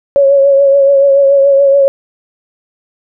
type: tone with vibrato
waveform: sine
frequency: 554.4 Hz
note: C#5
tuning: in tune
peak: -4 dBFS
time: 0.16-1.88 s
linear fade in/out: 0 ms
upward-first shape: triangle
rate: 7 Hz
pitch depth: 37 cents each way
effects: none